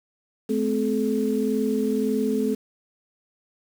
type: tone cluster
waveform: sine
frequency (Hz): 214.6 / 256.4 / 430.1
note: A3 / C4 / A4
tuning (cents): -43 / -35 / -39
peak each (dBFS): -25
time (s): 0.49-2.55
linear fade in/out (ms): 10
effects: 7-bit